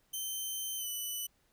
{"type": "tone with pitch glide", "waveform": "5% pulse", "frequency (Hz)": [3095, 2981], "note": ["G7", "F#7"], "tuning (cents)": [-23, 12], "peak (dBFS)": -28, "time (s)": [0.13, 1.27], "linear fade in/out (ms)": 10, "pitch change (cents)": -65, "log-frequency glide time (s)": [0.77, 0.87], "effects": ["pink hiss -72 dBFS RMS until 1.52 s"]}